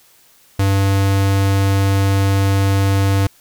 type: tone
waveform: square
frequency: 98 Hz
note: G2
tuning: in tune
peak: -13 dBFS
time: 0.59-3.27 s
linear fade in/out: 5 ms
effects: white hiss -51 dBFS RMS until 3.4 s